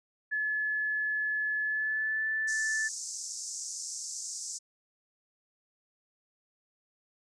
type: tone with pitch glide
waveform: sine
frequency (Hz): 1716 to 1755.1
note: A6 to A6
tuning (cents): -44 to -5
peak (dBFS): -28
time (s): 0.31-2.89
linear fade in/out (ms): 20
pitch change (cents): +39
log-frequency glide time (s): 1.62-2.27
type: band-pass noise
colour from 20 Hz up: white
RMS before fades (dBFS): -39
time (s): 2.47-4.59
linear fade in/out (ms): 20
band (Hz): 5400 to 7900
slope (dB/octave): 48
effects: none